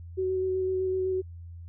sine tone with vibrato, 374.5 Hz, F#4, 21 cents sharp, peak -25 dBFS, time 0.17-1.22 s, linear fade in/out 20 ms, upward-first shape square, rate 7.9 Hz, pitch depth 10 cents each way, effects added 85 Hz sine -40 dBFS peak until 1.68 s

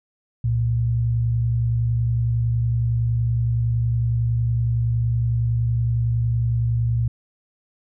sine tone pair together, 65.73 / 116.54 Hz, C2 / A#2, +9 / 0 cents, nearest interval minor seventh, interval 991 cents, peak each -27 / -18 dBFS, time 0.44-7.08 s, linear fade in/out 5 ms, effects none

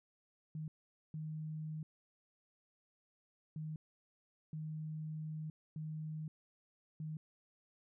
sine tone bursts at uneven times, 155.56 Hz, D#3, in tune, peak -40 dBFS, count 6, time 0.55-0.68 / 1.14-1.83 / 3.56-3.76 / 4.53-5.5 / 5.76-6.28 / 7-7.17 s, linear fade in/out 2 ms, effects none

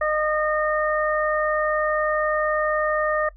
harmonic tone, 612 Hz, D#5, 29 cents flat, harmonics 1 / 2 / 3, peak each -22 / -25 / -27 dBFS, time 0.01-3.29 s, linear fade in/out 5 ms, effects noise-tail reverb RT60 0.1 s tail -20 dB re dry + added 45 Hz sine -43 dBFS peak until 3.36 s

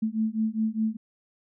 sine beating tone pair, 217.3 / 222.2 Hz, A3 / A3, -21 / +17 cents, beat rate 4.9 Hz, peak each -27 dBFS, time 0.02-0.97 s, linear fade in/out 10 ms, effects none

